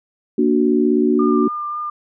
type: chord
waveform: sine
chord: Bb augmented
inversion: none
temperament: equal with one note detuned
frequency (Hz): 234.4 / 293.7 / 370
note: Bb3 / D4 / F#4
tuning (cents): +10 / 0 / 0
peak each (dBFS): -17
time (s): 0.38-1.48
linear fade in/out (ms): 5
type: tone with vibrato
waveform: sine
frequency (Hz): 1200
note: D6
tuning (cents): +37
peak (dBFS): -22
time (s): 1.19-1.9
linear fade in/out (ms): 5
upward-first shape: triangle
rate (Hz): 3.7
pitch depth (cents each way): 16
effects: none